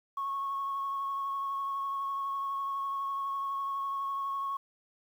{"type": "tone with vibrato", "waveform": "sine", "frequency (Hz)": 1100, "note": "C#6", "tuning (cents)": -14, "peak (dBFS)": -30, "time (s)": [0.17, 4.57], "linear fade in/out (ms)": 5, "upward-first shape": "triangle", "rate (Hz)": 12, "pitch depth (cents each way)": 18, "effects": ["tanh soft clip ceiling -27 dBFS", "10-bit"]}